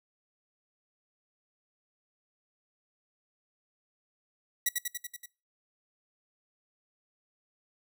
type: tone with echo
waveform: 5% pulse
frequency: 1941 Hz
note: B6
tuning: 31 cents flat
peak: -14 dBFS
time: 4.66-4.69 s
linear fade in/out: 5 ms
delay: 95 ms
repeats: 6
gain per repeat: -3 dB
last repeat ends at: 5.26 s
effects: noise-tail reverb RT60 0.3 s tail -23 dB re dry